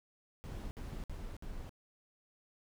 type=noise bursts; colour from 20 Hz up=brown; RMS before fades=-43 dBFS; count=4; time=0.44-1.694 s; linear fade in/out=0 ms; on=270 ms; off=58 ms; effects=none